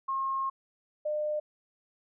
sine tone pair in turn, 1075 / 603.3 Hz, C6 / D5, +47 / +46 cents, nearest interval minor seventh, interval 1001 cents, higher first, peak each -28 dBFS, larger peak neither, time 0.08-0.5 / 1.05-1.4 s, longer first, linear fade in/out 10 ms, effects none

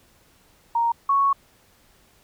sine tone pair in turn, 932.3 / 1108.7 Hz, A#5 / C#6, 0 / 0 cents, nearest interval minor third, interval 300 cents, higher second, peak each -18 / -16 dBFS, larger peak second, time 0.75-0.92 / 1.09-1.33 s, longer second, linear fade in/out 5 ms, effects pink hiss -58 dBFS RMS until 2.23 s

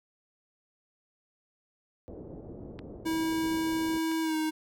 white low-pass noise, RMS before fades -44 dBFS, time 2.08-3.98 s, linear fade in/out 0 ms, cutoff 480 Hz, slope 24 dB/octave
clicks, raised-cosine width 0.3 ms, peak -28 dBFS, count 2, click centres 2.791 / 4.116 s
square tone with pitch glide, 322.9 to 313.2 Hz, E4 to D#4, -36 to +11 cents, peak -28 dBFS, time 3.05-4.51 s, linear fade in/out 20 ms, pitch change -53 cents, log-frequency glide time 4.22-4.36 s
effects none

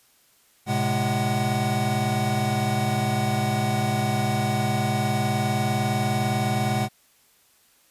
square tone cluster, 111.3 / 131.1 / 209.2 / 750 Hz, A2 / C3 / G#3 / F#5, +20 / +4 / +13 / +23 cents, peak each -28 dBFS, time 0.66-6.89 s, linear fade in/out 50 ms, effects white hiss -60 dBFS RMS until 7.9 s + resampled to 32000 Hz

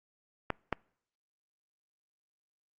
clicks, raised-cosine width 0.5 ms, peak -14 dBFS, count 2, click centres 0.503 / 0.727 s, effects noise-tail reverb RT60 0.6 s tail -26 dB re dry + Opus 48 kbps

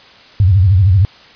sine tone with vibrato, 94.9 Hz, F#2, 44 cents sharp, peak -6 dBFS, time 0.4-1.05 s, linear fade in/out 0 ms, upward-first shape sine, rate 13 Hz, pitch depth 170 cents each way, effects white hiss -41 dBFS RMS until 1.35 s + resampled to 11025 Hz

